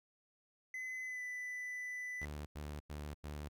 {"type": "tone with pitch glide", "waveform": "triangle", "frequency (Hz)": [2028, 1992], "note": ["B6", "B6"], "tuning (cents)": [45, 14], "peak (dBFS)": -39, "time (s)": [0.74, 2.25], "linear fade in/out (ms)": 2, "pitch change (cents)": -31, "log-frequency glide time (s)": [1.04, 1.22]}
{"type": "tone bursts", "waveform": "sawtooth", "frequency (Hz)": 74.1, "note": "D2", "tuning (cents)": 16, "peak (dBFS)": -39, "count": 4, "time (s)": [2.21, 3.486], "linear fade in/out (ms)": 10, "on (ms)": 250, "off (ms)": 92}
{"effects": []}